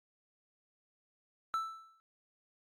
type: tone with exponential decay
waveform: triangle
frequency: 1322 Hz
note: E6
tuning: 5 cents sharp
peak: -27 dBFS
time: 1.54-2 s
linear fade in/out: 0 ms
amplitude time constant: 100 ms
effects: Opus 48 kbps